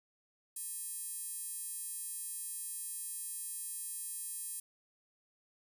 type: tone with high-pass filter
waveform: square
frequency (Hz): 360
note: F#4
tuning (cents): -47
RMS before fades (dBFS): -42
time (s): 0.56-4.6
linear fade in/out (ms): 5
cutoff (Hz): 9800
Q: 3.8
effects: none